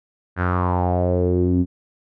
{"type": "tone with low-pass filter sweep", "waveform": "sawtooth", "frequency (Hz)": 89.8, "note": "F2", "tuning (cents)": 49, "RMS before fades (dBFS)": -19, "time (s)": [0.36, 1.66], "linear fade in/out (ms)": 50, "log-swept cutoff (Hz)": [1600, 250], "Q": 5, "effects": []}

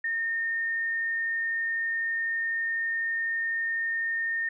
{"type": "tone", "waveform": "sine", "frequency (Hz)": 1828, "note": "A#6", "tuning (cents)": -34, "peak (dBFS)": -26, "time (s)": [0.04, 4.49], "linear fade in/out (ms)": 5, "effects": []}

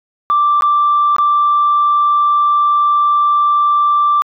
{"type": "tone with dropouts", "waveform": "sine", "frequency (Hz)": 1174.7, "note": "D6", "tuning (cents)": 0, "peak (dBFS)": -8, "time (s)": [0.3, 4.22], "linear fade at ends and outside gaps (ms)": 0, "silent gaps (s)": [[0.609, 0.622], [1.164, 1.184]], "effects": ["tanh soft clip ceiling -5 dBFS"]}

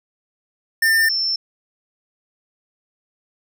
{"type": "tone pair in turn", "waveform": ["square", "sine"], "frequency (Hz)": [1798, 5357], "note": ["A6", "E8"], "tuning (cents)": [37, 27], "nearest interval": "octave + perfect fifth", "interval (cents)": 1890, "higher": "second", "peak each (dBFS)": [-14, -18], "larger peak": "first", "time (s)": [[0.82, 1.09], [1.09, 1.36]], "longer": "neither", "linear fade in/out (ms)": 5, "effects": []}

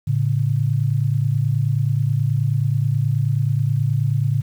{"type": "tone pair together", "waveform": "sine", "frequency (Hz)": [111.63, 141], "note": ["A2", "C#3"], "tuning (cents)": [25, 30], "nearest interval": "major third", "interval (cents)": 405, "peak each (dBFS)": -19, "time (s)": [0.07, 4.42], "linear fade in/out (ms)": 10, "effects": ["8-bit"]}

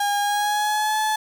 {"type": "tone with pitch glide", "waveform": "35% pulse", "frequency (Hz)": [814, 862.4], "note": ["G#5", "A5"], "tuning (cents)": [-35, -35], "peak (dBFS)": -18, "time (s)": [0, 1.16], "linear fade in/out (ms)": 5, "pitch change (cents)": 100, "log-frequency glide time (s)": [0.2, 0.98], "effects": ["9-bit"]}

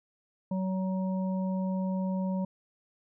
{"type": "harmonic tone", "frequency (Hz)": 188, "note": "F#3", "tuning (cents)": 28, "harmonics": [1, 3, 5], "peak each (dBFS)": [-28, -38, -42], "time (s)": [0.51, 2.45], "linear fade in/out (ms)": 5, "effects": []}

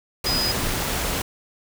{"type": "tone in noise", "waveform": "sine", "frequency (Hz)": 4974, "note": "D#8", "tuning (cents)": -1, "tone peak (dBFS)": -22, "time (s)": [0.26, 0.52], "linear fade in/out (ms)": 5, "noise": "pink", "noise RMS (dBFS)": -25, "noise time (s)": [0.24, 1.22], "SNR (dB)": 0, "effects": []}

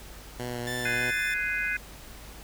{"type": "tone with vibrato", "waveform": "10% pulse", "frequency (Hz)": 121.7, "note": "B2", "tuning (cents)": -25, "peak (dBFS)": -24, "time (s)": [0.39, 1.11], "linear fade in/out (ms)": 10, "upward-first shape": "sine", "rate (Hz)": 3.4, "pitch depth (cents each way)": 20}
{"type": "tone", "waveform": "sawtooth", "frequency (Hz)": 1763, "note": "A6", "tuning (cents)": 3, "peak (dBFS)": -29, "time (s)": [0.67, 1.34], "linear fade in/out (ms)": 2}
{"type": "chord", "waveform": "sine", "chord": "Ab dominant seventh", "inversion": "third", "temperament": "just", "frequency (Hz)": [1495.1, 1661.2, 2077, 2492], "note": ["Gb6", "Ab6", "C7", "Eb7"], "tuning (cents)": [18, 0, -13, 2], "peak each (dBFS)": -32, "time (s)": [0.85, 1.77], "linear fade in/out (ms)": 5}
{"effects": ["added 50 Hz sine -47 dBFS peak until 2.43 s", "pink hiss -47 dBFS RMS until 2.43 s"]}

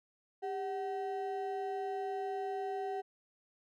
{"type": "ring-modulated tone", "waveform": "triangle", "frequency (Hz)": 575, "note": "D5", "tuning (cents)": -37, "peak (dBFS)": -30, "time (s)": [0.42, 3.02], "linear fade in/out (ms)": 20, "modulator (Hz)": 177, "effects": []}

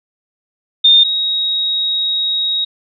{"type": "tone pair in turn", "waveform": "sine", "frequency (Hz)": [3636, 3786], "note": ["A#7", "A#7"], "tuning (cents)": [-44, 26], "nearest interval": "minor second", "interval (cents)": 70, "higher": "second", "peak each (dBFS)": [-5, -14], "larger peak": "first", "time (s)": [[0.84, 1.04], [1.04, 2.65]], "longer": "second", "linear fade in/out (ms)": 10, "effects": []}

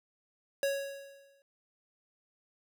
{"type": "tone with exponential decay", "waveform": "square", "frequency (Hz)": 554.4, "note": "C#5", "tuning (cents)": 0, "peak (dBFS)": -27, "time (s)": [0.63, 1.42], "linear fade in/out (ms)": 1, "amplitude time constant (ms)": 170, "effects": []}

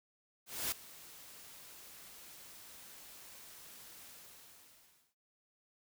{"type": "noise with ADSR envelope", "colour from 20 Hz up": "white", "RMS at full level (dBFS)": -35, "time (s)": [0.46, 5.15], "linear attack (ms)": 260, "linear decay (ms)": 3, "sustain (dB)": -19, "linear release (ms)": 1100, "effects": []}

